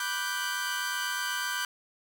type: chord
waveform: sawtooth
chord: G major seventh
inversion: first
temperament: equal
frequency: 987.8 / 1174.7 / 1480 / 1568 Hz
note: B5 / D6 / F#6 / G6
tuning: 0 / 0 / 0 / 0 cents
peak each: -34 / -35 / -32 / -29 dBFS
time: 0-1.65 s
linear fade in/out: 2 ms
effects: none